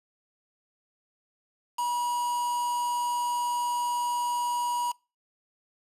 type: tone with quantisation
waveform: triangle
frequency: 966 Hz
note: B5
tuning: 39 cents flat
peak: -24 dBFS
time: 1.78-4.92 s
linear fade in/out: 10 ms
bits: 6
effects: noise-tail reverb RT60 0.3 s tail -25 dB re dry + resampled to 32000 Hz